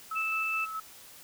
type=tone with tremolo; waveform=sine; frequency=1300 Hz; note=E6; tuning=24 cents flat; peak=-32 dBFS; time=0.11-0.8 s; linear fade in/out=5 ms; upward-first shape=square; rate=4.7 Hz; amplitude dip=35%
type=tone; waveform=sine; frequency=2637 Hz; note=E7; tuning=in tune; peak=-29 dBFS; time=0.15-0.66 s; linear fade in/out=20 ms
effects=white hiss -51 dBFS RMS until 1.23 s